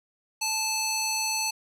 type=tone with band-pass filter; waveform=square; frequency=873 Hz; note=A5; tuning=14 cents flat; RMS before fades=-28 dBFS; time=0.41-1.51 s; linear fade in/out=10 ms; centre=6100 Hz; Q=1.1; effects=none